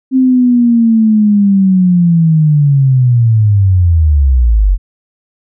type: linear sweep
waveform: sine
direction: down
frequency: 263.8 to 43.65 Hz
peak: -5 dBFS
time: 0.11-4.78 s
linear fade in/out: 50 ms
effects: none